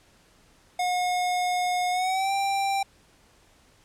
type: tone with pitch glide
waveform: square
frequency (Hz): 722 to 787.3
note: F#5 to G5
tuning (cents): -43 to +7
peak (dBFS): -24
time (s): 0.79-2.83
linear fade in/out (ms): 5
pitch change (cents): +150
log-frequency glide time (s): 1.91-2.32
effects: pink hiss -59 dBFS RMS until 3.84 s + low-pass 10000 Hz 12 dB/octave